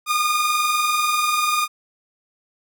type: tone pair together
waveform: sawtooth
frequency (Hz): 1202 / 1222.3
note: D6 / D#6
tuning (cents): +40 / -31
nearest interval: unison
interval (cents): 29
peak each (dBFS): -22 / -15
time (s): 0.06-1.68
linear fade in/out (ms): 50
effects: none